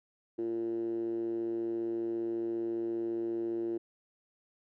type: tone with band-pass filter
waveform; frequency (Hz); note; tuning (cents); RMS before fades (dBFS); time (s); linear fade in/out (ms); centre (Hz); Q
10% pulse; 114.7; A#2; -28; -34; 0.38-3.78; 10; 350; 8
effects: none